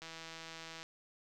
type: click train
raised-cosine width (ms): 0.2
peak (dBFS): -30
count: 133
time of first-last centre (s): 0.02-0.83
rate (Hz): 163
effects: none